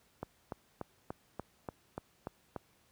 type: click train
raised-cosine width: 1 ms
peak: -24 dBFS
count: 9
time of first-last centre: 0.23-2.562 s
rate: 3.43 Hz
effects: pink hiss -69 dBFS RMS until 2.91 s + high-pass 60 Hz 12 dB/octave